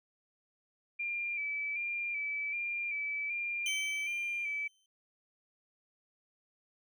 sine tone with vibrato, 2349 Hz, D7, in tune, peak -33 dBFS, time 0.99-4.68 s, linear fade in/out 10 ms, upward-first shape square, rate 1.3 Hz, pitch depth 33 cents each way
25% pulse tone with exponential decay, 3087 Hz, G7, 27 cents flat, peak -29 dBFS, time 3.66-4.86 s, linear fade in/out 2 ms, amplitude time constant 260 ms
effects none

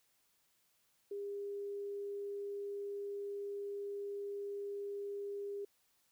sine tone, 403.5 Hz, G#4, 50 cents flat, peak -39 dBFS, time 1.11-5.65 s, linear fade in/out 5 ms, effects white hiss -75 dBFS RMS until 6.11 s

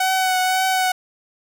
sawtooth tone with vibrato, 748 Hz, F#5, 19 cents sharp, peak -13 dBFS, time 0-0.92 s, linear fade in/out 5 ms, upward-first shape triangle, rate 1.9 Hz, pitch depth 24 cents each way, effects none

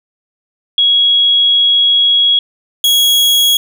sine / 40% pulse tone pair in turn, 3322 / 3322 Hz, G#7 / G#7, 0 / 0 cents, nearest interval unison, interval 0 cents, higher neither, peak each -7 dBFS, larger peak neither, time 0.78-2.39 / 2.84-3.57 s, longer first, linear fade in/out 2 ms, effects none

